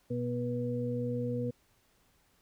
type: harmonic tone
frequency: 121.7 Hz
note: B2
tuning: 25 cents flat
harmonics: 1 / 2 / 4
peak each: -35 / -35 / -35 dBFS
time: 0.1-1.51 s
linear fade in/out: 10 ms
effects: pink hiss -69 dBFS RMS until 2.41 s